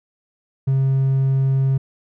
triangle tone, 134.4 Hz, C3, 47 cents sharp, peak -12 dBFS, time 0.67-1.78 s, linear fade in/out 10 ms, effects tanh soft clip ceiling -8 dBFS

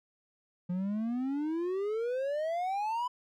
triangle exponential sweep, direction up, 174.61 to 1006 Hz, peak -28 dBFS, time 0.69-3.08 s, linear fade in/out 10 ms, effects none

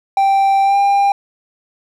triangle tone with pitch glide, 784 to 799.1 Hz, G5 to G5, 0 to +33 cents, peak -8 dBFS, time 0.17-1.12 s, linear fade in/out 2 ms, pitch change +33 cents, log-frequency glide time 0.63-0.77 s, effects none

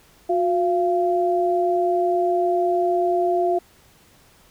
sine tone pair together, 360.8 / 687.4 Hz, F#4 / F5, -44 / -28 cents, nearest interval major seventh, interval 1116 cents, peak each -20 / -20 dBFS, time 0.29-3.59 s, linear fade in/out 10 ms, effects pink hiss -54 dBFS RMS until 4.5 s

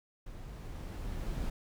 brown noise with level ramp, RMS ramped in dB -46 to -35 dBFS, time 0.26-1.5 s, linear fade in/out 5 ms, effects none

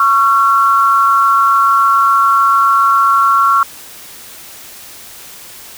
sine tone pair together, 1108.7 / 1361.7 Hz, C#6 / F6, 0 / -44 cents, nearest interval major third, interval 356 cents, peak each -10 dBFS, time 0-3.63 s, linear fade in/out 2 ms, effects white hiss -34 dBFS RMS until 5.77 s

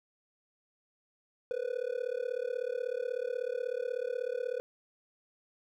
triangle tone with amplitude modulation, 493.9 Hz, B4, in tune, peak -26 dBFS, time 1.51-4.6 s, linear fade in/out 0 ms, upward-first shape sine, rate 36.3 Hz, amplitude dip 100%, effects none

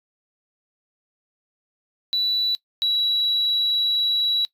triangle tone pair in turn, 3951 / 3908 Hz, B7 / B7, 0 / -19 cents, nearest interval unison, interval 19 cents, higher first, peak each -16 / -15 dBFS, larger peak second, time 2.13-2.55 / 2.82-4.45 s, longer second, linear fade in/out 0 ms, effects noise-tail reverb RT60 0.1 s tail -22 dB re dry + tanh soft clip ceiling -16 dBFS

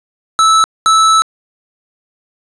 square tone bursts at uneven times, 1310 Hz, E6, 11 cents flat, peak -7 dBFS, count 2, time 0.39-0.64 / 0.86-1.22 s, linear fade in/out 0 ms, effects resampled to 22050 Hz + 8-bit

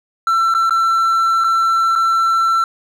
triangle tone with dropouts, 1343 Hz, E6, 32 cents sharp, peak -10 dBFS, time 0.27-2.64 s, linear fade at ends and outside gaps 2 ms, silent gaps 0.54-0.548 / 0.696-0.707 / 1.439-1.443 / 1.954-1.959 s, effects none

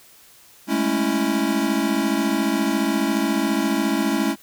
square chord, A major seventh, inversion third, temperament equal with one note detuned, 205.6 / 220 / 277.2 / 329.6 Hz, G#3 / A3 / C#4 / E4, -17 / 0 / 0 / 0 cents, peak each -27 / -26 / -24 / -25 dBFS, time 0.67-4.36 s, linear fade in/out 50 ms, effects white hiss -50 dBFS RMS until 4.42 s

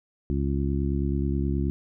harmonic tone, 69.4 Hz, C#2, 3 cents sharp, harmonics 1 / 2 / 3 / 4 / 5, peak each -26 / -29 / -31 / -32 / -33 dBFS, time 0.3-1.7 s, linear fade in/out 0 ms, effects none

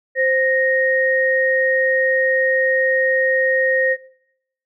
sine tone pair together, 523 / 1863.8 Hz, C5 / A#6, -1 / -1 cents, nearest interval octave + minor seventh, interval 2200 cents, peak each -17 dBFS, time 0.15-3.97 s, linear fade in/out 50 ms, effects noise-tail reverb RT60 0.8 s tail -21 dB re dry

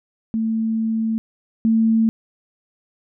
sine tone pair in turn, 223.1 / 224 Hz, A3 / A3, +24 / +31 cents, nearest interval unison, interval 7 cents, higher second, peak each -18 / -13 dBFS, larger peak second, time 0.34-1.18 / 1.65-2.09 s, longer first, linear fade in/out 0 ms, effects none

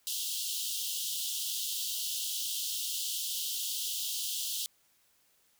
pink high-pass noise, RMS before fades -35 dBFS, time 0.07-4.66 s, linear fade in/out 0 ms, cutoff 2900 Hz, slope 96 dB/octave, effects white hiss -69 dBFS RMS until 5.59 s

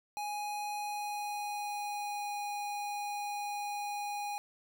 square tone with pitch glide, 830.6 to 821.5 Hz, G#5 to G#5, 0 to -19 cents, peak -36 dBFS, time 0.17-4.38 s, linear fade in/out 0 ms, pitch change -19 cents, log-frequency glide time 0.76-2.39 s, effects none

